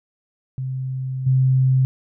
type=tone with level steps; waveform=sine; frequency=130.81 Hz; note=C3; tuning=in tune; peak=-23 / -13 dBFS; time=0.58-1.85 s; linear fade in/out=0 ms; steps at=1.26 s; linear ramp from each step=10 ms; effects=none